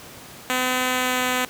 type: tone with pitch glide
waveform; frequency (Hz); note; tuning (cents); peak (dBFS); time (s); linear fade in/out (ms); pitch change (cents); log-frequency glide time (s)
5% pulse; 254 to 252.4; B3 to B3; +49 to +38; -9; 0.5-1.45; 0; -11; 0.89-1.26
effects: pink hiss -41 dBFS RMS until 1.49 s + high-pass 100 Hz 12 dB/octave